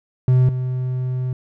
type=tone pair in turn; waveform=triangle; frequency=127.5 / 127.5 Hz; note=C3 / C3; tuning=-44 / -44 cents; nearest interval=unison; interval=0 cents; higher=neither; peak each=-9 / -18 dBFS; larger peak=first; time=0.28-0.49 / 0.49-1.33 s; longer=second; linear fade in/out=2 ms; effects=none